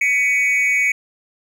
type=tone with amplitude modulation; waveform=triangle; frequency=2245 Hz; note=C#7; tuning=21 cents sharp; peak=-9 dBFS; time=0.01-0.92 s; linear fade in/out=5 ms; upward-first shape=sine; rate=259 Hz; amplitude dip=80%; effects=none